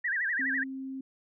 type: tone with vibrato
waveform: sine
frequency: 1760 Hz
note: A6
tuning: in tune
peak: -27 dBFS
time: 0.04-0.64 s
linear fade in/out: 10 ms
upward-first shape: sine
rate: 12 Hz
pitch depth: 200 cents each way
type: tone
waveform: sine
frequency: 266 Hz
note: C4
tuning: 29 cents sharp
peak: -35 dBFS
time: 0.39-1.01 s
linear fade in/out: 5 ms
effects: none